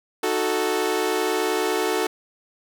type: chord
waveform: sawtooth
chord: D# diminished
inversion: none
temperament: equal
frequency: 311.1 / 370 / 440 Hz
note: D#4 / F#4 / A4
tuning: 0 / 0 / 0 cents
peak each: -25 / -21 / -20 dBFS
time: 0.23-2.07 s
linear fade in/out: 5 ms
effects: none